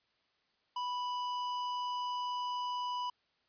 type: tone with hard clipping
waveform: sine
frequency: 987.8 Hz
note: B5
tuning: in tune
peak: -36 dBFS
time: 0.76-3.1 s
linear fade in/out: 5 ms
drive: 13 dB
effects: white hiss -75 dBFS RMS until 3.48 s + resampled to 11025 Hz